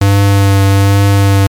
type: tone with vibrato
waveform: square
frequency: 99 Hz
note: G2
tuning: 18 cents sharp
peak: -6 dBFS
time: 0.01-1.47 s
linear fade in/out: 5 ms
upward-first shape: triangle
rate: 1.2 Hz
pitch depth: 18 cents each way
effects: MP3 96 kbps